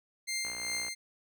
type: tone with tremolo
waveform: 15% pulse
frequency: 2100 Hz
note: C7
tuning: 6 cents sharp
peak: -25 dBFS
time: 0.27-0.95 s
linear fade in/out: 20 ms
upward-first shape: triangle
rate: 2.6 Hz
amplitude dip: 55%
type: click train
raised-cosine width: 0.5 ms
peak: -30 dBFS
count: 27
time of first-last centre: 0.45-0.883 s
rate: 60.1 Hz
effects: none